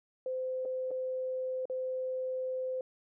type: tone with dropouts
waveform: sine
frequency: 515 Hz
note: C5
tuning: 28 cents flat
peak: -32 dBFS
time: 0.26-2.81 s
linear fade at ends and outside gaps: 2 ms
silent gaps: 0.652-0.656 / 0.908-0.913 / 1.655-1.698 s
effects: none